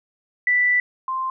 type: tone pair in turn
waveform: sine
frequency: 1975.5 / 1046.5 Hz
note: B6 / C6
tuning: 0 / 0 cents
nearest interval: major seventh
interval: 1100 cents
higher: first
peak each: -15 / -22 dBFS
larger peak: first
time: 0.47-0.8 / 1.08-1.3 s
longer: first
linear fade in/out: 2 ms
effects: none